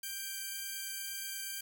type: tone pair together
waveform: 5% pulse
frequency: 1575.5 / 2349 Hz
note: G6 / D7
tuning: +8 / 0 cents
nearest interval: perfect fifth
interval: 692 cents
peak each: -29 / -34 dBFS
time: 0.03-1.61 s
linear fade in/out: 5 ms
effects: 11-bit